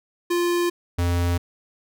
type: tone pair in turn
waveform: square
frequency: 348.4 / 87.1 Hz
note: F4 / F2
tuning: -4 / -4 cents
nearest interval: 2 octaves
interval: 2400 cents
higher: first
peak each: -20 dBFS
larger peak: neither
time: 0.3-0.7 / 0.98-1.38 s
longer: neither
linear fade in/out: 10 ms
effects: none